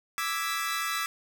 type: chord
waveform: sawtooth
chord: E dominant seventh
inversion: third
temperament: equal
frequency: 1174.7 / 1318.5 / 1661.2 / 1975.5 Hz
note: D6 / E6 / G#6 / B6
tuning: 0 / 0 / 0 / 0 cents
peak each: -31 / -29 / -33 / -31 dBFS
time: 0.18-1.06 s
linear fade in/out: 0 ms
effects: none